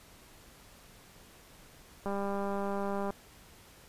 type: click train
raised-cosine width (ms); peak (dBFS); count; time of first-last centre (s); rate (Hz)
1; -22; 209; 2.06-3.105; 199
effects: pink hiss -56 dBFS RMS until 3.88 s + resampled to 32000 Hz